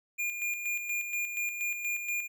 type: tone with tremolo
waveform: square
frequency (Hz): 2417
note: D7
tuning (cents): +49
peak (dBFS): -30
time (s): 0.18-2.28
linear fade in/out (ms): 20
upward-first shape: square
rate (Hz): 4.2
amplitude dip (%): 50
effects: none